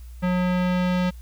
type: tone with low-pass filter sweep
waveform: square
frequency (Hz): 180.9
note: F#3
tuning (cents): -39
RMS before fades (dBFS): -22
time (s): 0.22-1.11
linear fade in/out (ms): 20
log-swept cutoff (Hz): 2200 to 3700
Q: 1
effects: added 60 Hz sine -37 dBFS peak until 1.21 s + white hiss -57 dBFS RMS until 1.21 s